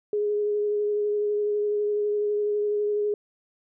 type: tone with vibrato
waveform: sine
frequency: 416.1 Hz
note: G#4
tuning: 3 cents sharp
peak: -22 dBFS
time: 0.13-3.14 s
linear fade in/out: 2 ms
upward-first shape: sine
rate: 12 Hz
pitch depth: 14 cents each way
effects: none